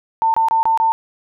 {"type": "tone bursts", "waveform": "sine", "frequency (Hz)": 898, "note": "A5", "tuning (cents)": 35, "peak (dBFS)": -12, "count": 5, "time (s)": [0.22, 0.92], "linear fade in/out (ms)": 0, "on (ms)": 120, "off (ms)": 25, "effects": []}